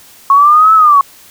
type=linear two-way sweep; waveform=sine; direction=up then down; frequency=1096 to 1315 to 1096 Hz; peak=-3 dBFS; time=0.3-1.01 s; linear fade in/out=2 ms; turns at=0.74 s; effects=white hiss -40 dBFS RMS until 1.3 s